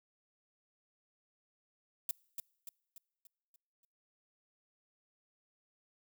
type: noise with echo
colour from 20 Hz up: violet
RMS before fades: -34 dBFS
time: 2.09-2.11 s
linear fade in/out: 2 ms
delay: 290 ms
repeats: 6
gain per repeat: -6 dB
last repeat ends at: 3.85 s
effects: noise-tail reverb RT60 1.0 s tail -26 dB re dry